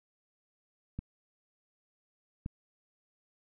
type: clicks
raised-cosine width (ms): 5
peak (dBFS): -24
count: 2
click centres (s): 0.99 / 2.461
effects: none